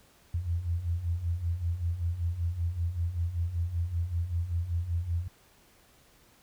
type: beating tone pair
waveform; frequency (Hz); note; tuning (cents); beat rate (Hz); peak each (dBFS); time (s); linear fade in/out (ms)
sine; 82 / 87.2; E2 / F2; -9 / -2; 5.2; -34 / -29; 0.34-5.28; 5
effects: pink hiss -61 dBFS RMS until 6.42 s